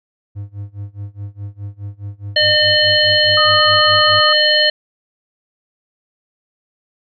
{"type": "tone with tremolo", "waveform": "triangle", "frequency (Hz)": 101.3, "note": "G#2", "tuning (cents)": -43, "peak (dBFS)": -21, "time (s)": [0.35, 4.21], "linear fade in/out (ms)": 20, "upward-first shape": "sine", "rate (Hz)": 4.8, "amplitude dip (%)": 95}
{"type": "harmonic tone", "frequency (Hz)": 606, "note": "D#5", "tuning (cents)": -46, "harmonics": [1, 3, 5, 7], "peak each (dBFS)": [-17, -16, -15, -15], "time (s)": [2.36, 4.7], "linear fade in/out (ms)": 5}
{"type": "tone with vibrato", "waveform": "sine", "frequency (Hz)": 1244.5, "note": "D#6", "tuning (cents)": 0, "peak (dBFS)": -15, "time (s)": [3.37, 4.33], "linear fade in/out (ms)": 5, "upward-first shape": "triangle", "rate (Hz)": 8.8, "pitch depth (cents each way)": 15}
{"effects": []}